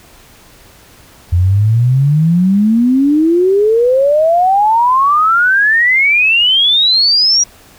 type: exponential sweep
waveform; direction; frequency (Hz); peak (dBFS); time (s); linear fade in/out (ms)
sine; up; 85 to 5800; -7; 1.32-7.44; 10
effects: pink hiss -42 dBFS RMS until 7.78 s